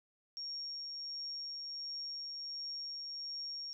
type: tone with tremolo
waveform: sine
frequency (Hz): 5550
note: F8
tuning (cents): -12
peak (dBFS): -39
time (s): 0.37-3.73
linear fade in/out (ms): 0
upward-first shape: triangle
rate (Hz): 1.4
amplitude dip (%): 25
effects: none